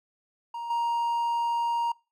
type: tone with level steps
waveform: triangle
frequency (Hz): 938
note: A#5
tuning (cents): +11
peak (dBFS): -30 / -22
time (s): 0.54-1.92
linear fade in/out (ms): 5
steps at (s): 0.7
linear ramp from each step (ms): 5
effects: noise-tail reverb RT60 0.3 s tail -25 dB re dry + MP3 96 kbps